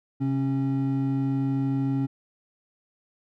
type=tone pair together; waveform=triangle; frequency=133.2 / 272.9 Hz; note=C3 / C#4; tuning=+31 / -27 cents; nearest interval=octave; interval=1242 cents; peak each=-24 / -23 dBFS; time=0.2-2.07 s; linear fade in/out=20 ms; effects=none